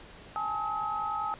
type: tone cluster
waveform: sine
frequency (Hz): 824 / 874 / 1276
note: G#5 / A5 / D#6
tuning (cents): -14 / -12 / +43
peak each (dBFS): -35 / -35 / -32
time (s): 0.36-1.34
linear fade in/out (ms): 0
effects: pink hiss -50 dBFS RMS until 1.39 s + resampled to 8000 Hz